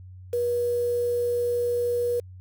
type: tone with quantisation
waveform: sine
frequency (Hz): 481.7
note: B4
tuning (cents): -43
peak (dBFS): -22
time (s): 0.33-2.2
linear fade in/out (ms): 5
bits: 7
effects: added 92 Hz sine -41 dBFS peak until 2.4 s